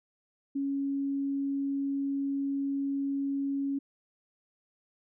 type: tone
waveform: sine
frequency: 277.2 Hz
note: C#4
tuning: in tune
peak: -28 dBFS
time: 0.55-3.79 s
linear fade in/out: 10 ms
effects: none